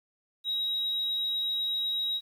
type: tone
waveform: sine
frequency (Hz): 3823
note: A#7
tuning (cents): +43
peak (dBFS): -26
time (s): 0.44-2.21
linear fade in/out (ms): 50
effects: tanh soft clip ceiling -24 dBFS + 10-bit